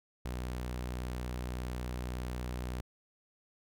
sawtooth tone, 61.74 Hz, B1, in tune, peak -32 dBFS, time 0.25-2.81 s, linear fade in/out 5 ms, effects none

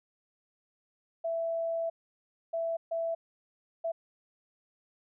sine tone bursts at uneven times, 663 Hz, E5, 10 cents sharp, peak -29 dBFS, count 4, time 1.24-1.9 / 2.53-2.77 / 2.91-3.15 / 3.84-3.92 s, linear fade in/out 10 ms, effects none

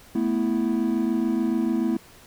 triangle chord, A suspended second, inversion none, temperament equal, 220 / 246.9 / 329.6 Hz, A3 / B3 / E4, 0 / 0 / 0 cents, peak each -23 dBFS, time 0.15-1.97 s, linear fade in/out 5 ms, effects tanh soft clip ceiling -10 dBFS + pink hiss -50 dBFS RMS until 2.26 s

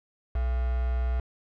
sine tone with quantisation, 61.74 Hz, B1, in tune, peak -24 dBFS, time 0.35-1.2 s, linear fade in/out 5 ms, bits 6, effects low-pass 2000 Hz 12 dB/octave

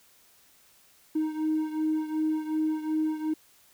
triangle beating tone pair, 311.1 / 313.8 Hz, D#4 / D#4, 0 / +15 cents, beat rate 2.7 Hz, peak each -24 / -28 dBFS, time 1.15-3.34 s, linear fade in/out 10 ms, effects tanh soft clip ceiling -20 dBFS + white hiss -60 dBFS RMS until 3.73 s

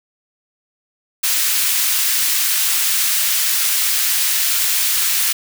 white high-pass noise, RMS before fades -17 dBFS, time 1.23-5.33 s, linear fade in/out 10 ms, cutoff 1700 Hz, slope 12 dB/octave, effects none

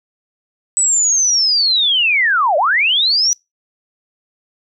sine linear two-way sweep, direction down then up, 8020 to 550 to 5930 Hz, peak -11 dBFS, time 0.77-3.33 s, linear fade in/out 0 ms, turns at 2.57 s, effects noise-tail reverb RT60 0.2 s tail -26 dB re dry

